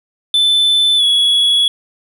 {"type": "tone with pitch glide", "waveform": "triangle", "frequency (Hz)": [3520, 3367], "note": ["A7", "G#7"], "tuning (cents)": [0, 23], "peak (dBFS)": -8, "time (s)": [0.34, 1.68], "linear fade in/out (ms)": 2, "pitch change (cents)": -77, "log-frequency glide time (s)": [0.97, 1.03], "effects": []}